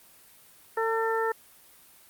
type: harmonic tone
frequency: 449.8 Hz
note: A4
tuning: 38 cents sharp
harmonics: 1 / 2 / 3 / 4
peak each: -27 / -30 / -32 / -33 dBFS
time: 0.77-1.32 s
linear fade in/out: 5 ms
effects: white hiss -55 dBFS RMS until 2.09 s + Opus 32 kbps